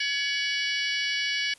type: harmonic tone with a mistuned harmonic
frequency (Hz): 564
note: C#5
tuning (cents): +30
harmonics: 3 / 4 / 5 / 6 / 7 / 8 / 9 / 10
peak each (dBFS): -32 / -30 / -31 / -39 / -40 / -35 / -37 / -40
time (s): 0-1.54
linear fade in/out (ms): 5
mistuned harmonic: 5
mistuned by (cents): +77
effects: white hiss -55 dBFS RMS until 1.58 s + resampled to 24000 Hz